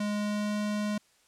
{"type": "tone with pitch glide", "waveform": "square", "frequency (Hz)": [207.7, 209], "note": ["G#3", "G#3"], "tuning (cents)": [0, 11], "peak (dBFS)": -29, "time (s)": [0, 0.98], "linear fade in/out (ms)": 5, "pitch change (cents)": 11, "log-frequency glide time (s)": [0.11, 0.58], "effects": ["white hiss -65 dBFS RMS until 1.27 s", "low-pass 9000 Hz 12 dB/octave"]}